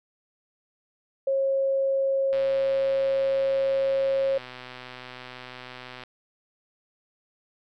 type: tone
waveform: sine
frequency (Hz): 542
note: C#5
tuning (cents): -39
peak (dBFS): -21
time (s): 1.27-4.38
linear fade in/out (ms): 5
type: click train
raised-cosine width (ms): 0.3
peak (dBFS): -24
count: 468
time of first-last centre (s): 2.33-6.036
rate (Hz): 126
effects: none